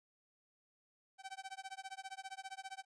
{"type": "tone with tremolo", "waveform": "sawtooth", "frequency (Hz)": 770, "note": "G5", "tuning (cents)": -31, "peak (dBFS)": -39, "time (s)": [1.18, 2.85], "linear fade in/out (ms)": 50, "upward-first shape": "sine", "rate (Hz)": 15, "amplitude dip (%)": 100, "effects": ["resampled to 22050 Hz"]}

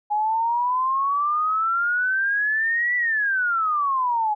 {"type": "exponential two-way sweep", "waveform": "sine", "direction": "up then down", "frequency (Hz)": [829, 1975.5, 829], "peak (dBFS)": -19, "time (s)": [0.1, 4.35], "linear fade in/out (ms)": 20, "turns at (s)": 2.96, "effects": []}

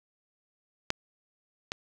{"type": "clicks", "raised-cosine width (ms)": 0.2, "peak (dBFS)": [-9, -15], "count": 2, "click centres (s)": [0.904, 1.719], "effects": []}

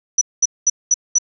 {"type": "tone bursts", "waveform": "sine", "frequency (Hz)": 5920, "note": "F#8", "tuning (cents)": 0, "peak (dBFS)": -10, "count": 5, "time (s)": [0.18, 1.185], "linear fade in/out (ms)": 5, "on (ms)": 33, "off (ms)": 210, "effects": []}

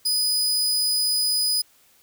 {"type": "tone", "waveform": "sawtooth", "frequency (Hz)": 4978, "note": "D#8", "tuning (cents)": 0, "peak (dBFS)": -17, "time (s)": [0.05, 1.62], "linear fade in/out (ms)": 10, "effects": ["white hiss -58 dBFS RMS until 2.02 s"]}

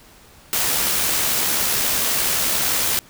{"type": "noise with amplitude modulation", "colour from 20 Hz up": "white", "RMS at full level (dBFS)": -19, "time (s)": [0.53, 2.99], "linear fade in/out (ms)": 0, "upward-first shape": "sine", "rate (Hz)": 71.3, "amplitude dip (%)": 25, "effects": ["pink hiss -48 dBFS RMS until 3.09 s"]}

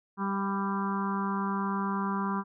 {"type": "harmonic tone with a mistuned harmonic", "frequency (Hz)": 196.6, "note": "G3", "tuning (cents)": 5, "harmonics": [1, 2, 4, 5, 6, 7, 8], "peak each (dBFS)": [-30, -39, -42, -34, -36, -41, -45], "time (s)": [0.17, 2.44], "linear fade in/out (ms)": 50, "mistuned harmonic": 5, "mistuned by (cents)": 16, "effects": []}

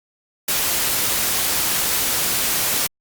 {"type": "noise", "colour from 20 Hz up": "white", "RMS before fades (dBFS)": -20, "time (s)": [0.48, 2.87], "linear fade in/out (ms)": 5, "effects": ["Opus 48 kbps"]}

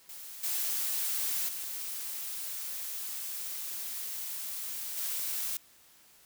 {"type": "noise with level steps", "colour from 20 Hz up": "blue", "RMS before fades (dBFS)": [-45, -32, -38, -34], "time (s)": [0.09, 5.57], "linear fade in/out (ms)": 2, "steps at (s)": [0.43, 1.48, 4.97], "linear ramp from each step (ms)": 10, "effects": ["white hiss -60 dBFS RMS until 6.25 s"]}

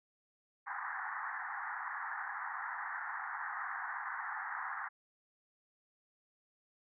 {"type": "band-pass noise", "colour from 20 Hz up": "white", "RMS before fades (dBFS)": -41, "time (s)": [0.66, 4.89], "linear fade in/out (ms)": 20, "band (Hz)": [770, 1900], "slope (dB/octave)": 96, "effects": []}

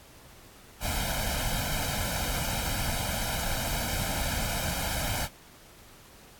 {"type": "noise with comb filter", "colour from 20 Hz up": "pink", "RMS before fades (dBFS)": -30, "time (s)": [0.8, 5.29], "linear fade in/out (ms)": 50, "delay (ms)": 1.3, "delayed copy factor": 0.8, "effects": ["pink hiss -53 dBFS RMS until 6.39 s", "AAC 64 kbps"]}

